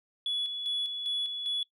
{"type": "tone with tremolo", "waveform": "sine", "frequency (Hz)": 3403, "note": "G#7", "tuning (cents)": 41, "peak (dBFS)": -27, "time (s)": [0.26, 1.63], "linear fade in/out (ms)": 2, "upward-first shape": "square", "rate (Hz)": 2.5, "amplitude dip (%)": 50, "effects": ["noise-tail reverb RT60 0.1 s tail -22 dB re dry", "tanh soft clip ceiling -25 dBFS"]}